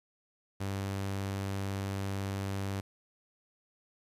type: tone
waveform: sawtooth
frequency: 98 Hz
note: G2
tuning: in tune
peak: -29 dBFS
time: 0.6-2.81 s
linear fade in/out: 10 ms
effects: resampled to 32000 Hz + 11-bit